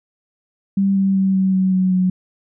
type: tone with pitch steps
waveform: sine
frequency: 196 / 193.97 / 191.97 / 189.98 / 188.02 / 186.07 / 184.15 Hz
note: G3 / G3 / G3 / F#3 / F#3 / F#3 / F#3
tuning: 0 / -18 / -36 / +46 / +28 / +10 / -8 cents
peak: -13 dBFS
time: 0.77-2.1 s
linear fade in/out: 5 ms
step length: 190 ms
effects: none